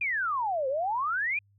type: exponential two-way sweep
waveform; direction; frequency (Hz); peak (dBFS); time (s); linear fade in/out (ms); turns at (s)
sine; down then up; 2489 to 511 to 2489; -26; 0.01-1.39; 5; 0.68
effects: added 100 Hz sine -61 dBFS peak until 1.58 s